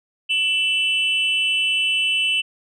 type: tone pair together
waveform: sine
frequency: 2665 / 2996 Hz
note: E7 / F#7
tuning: +18 / +21 cents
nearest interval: major second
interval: 203 cents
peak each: -18 dBFS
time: 0.29-2.42 s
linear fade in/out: 20 ms
effects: tanh soft clip ceiling -14 dBFS